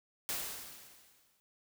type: noise with exponential decay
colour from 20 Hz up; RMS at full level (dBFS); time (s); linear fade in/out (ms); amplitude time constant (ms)
white; -35; 0.29-1.4; 0; 240
effects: none